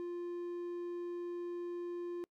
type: tone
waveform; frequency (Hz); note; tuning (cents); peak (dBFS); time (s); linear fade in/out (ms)
triangle; 349.2; F4; 0; -36; 0-2.24; 0
effects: noise-tail reverb RT60 0.1 s tail -25 dB re dry + AAC 64 kbps

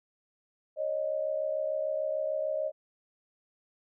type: tone pair together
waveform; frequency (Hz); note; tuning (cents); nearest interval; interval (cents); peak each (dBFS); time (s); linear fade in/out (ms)
sine; 551 / 617.7; C#5 / D#5; -11 / -13; major second; 198; -33 / -30; 0.76-2.72; 50
effects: none

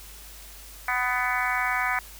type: harmonic tone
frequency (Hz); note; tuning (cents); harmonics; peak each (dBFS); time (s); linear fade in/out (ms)
249.2; B3; +16; 3 / 4 / 5 / 6 / 7 / 8 / 9; -31 / -31 / -31 / -31 / -31 / -31 / -31; 0.88-1.99; 2
effects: added 50 Hz sine -46 dBFS peak until 2.19 s + white hiss -46 dBFS RMS until 2.19 s

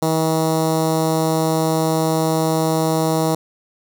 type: tone with notch filter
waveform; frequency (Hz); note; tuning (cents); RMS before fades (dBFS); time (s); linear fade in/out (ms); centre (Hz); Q
10% pulse; 160; D#3; +49; -18; 0.02-3.35; 5; 2400; 0.72
effects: none

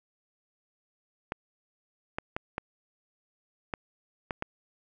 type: clicks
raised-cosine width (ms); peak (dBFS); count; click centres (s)
0.5; -16; 7; 1.321 / 2.185 / 2.365 / 2.581 / 3.738 / 4.308 / 4.424
effects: none

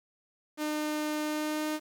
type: tone with pitch glide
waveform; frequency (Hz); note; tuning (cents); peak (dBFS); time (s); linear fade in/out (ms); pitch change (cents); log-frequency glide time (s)
sawtooth; 303.2 to 306.7; D#4 to D#4; -45 to -25; -26; 0.57-1.8; 50; +20; 1.22-1.69
effects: 9-bit

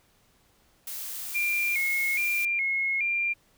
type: noise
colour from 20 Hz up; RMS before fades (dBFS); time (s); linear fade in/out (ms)
blue; -36; 0.87-2.45; 2
type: tone with vibrato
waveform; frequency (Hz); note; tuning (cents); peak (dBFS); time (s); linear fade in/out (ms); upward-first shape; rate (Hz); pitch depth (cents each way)
sine; 2274; C#7; +44; -24; 1.34-3.34; 20; square; 1.2; 83
effects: pink hiss -64 dBFS RMS until 3.57 s

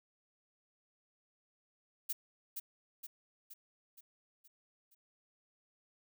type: noise with echo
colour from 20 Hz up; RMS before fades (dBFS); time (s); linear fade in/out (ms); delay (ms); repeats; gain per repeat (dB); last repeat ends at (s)
violet; -36; 2.09-2.13; 10; 470; 6; -5; 4.95
effects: none

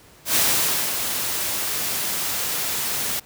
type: noise with ADSR envelope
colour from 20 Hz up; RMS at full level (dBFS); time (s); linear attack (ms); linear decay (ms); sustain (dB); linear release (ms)
white; -18; 0.25-3.2; 100; 570; -7; 11
effects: pink hiss -50 dBFS RMS until 3.25 s + high-pass 60 Hz 12 dB/octave

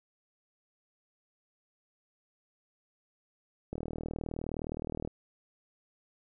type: click train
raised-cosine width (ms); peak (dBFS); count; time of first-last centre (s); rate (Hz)
2; -23; 54; 3.73-5.075; 39.4
effects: none

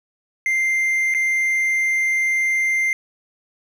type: tone with dropouts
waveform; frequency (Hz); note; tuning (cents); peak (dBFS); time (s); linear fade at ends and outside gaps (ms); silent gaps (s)
triangle; 2093; C7; 0; -15; 0.46-2.93; 1; 1.14-1.147
effects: none

